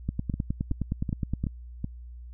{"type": "two click trains", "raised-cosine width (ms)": 5, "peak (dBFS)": [-15, -17], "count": [14, 5], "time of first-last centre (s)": [[0.09, 1.44], [0.34, 1.844]], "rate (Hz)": [9.63, 2.66], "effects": ["added 60 Hz sine -40 dBFS peak until 2.33 s"]}